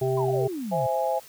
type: harmonic tone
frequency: 130.81 Hz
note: C3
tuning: in tune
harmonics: 1 / 3 / 5 / 6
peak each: -27 / -24 / -31 / -34 dBFS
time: 0.01-0.48 s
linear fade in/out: 10 ms
type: exponential sweep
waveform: sine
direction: down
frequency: 1057 to 115.6 Hz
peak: -29 dBFS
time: 0.17-0.87 s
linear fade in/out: 10 ms
type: chord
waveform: sine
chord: C augmented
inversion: none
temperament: equal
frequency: 523.3 / 659.3 / 830.6 Hz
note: C5 / E5 / G#5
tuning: 0 / 0 / 0 cents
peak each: -27 dBFS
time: 0.71-1.2 s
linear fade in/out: 20 ms
effects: white hiss -49 dBFS RMS until 1.28 s